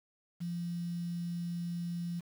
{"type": "tone with quantisation", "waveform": "sine", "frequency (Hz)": 172.5, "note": "F3", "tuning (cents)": -21, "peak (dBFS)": -34, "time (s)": [0.4, 2.21], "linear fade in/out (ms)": 20, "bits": 9, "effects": []}